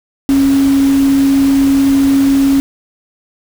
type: tone in noise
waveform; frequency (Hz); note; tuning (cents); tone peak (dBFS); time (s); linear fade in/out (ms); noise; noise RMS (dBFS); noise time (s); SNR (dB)
sine; 274.3; C#4; -18; -7; 0.29-2.6; 0; pink; -25; 0.29-2.6; +15
effects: none